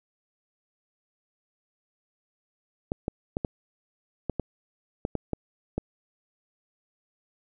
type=clicks; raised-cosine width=2 ms; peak=-14 dBFS; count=10; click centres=2.919 / 3.081 / 3.369 / 3.448 / 4.297 / 4.397 / 5.051 / 5.153 / 5.333 / 5.78 s; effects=none